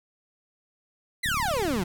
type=exponential sweep; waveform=30% pulse; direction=down; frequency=2093 to 164.1 Hz; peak=-22 dBFS; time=1.23-1.84 s; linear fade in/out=10 ms
type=click train; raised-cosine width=5 ms; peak=-24 dBFS; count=21; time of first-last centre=1.26-1.82 s; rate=35.7 Hz
effects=none